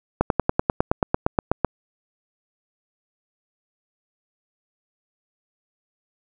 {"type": "slowing click train", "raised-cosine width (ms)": 1, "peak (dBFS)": -3, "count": 14, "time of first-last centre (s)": [0.21, 1.647], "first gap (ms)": 92, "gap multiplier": 1.03, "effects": []}